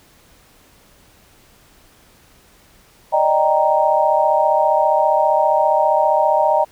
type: chord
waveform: sine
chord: Eb major seventh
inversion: third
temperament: equal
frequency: 587.3 / 622.3 / 784 / 932.3 Hz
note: D5 / Eb5 / G5 / Bb5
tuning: 0 / 0 / 0 / 0 cents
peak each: -20 / -17 / -18 / -17 dBFS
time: 3.12-6.65 s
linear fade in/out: 20 ms
effects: pink hiss -51 dBFS RMS until 6.71 s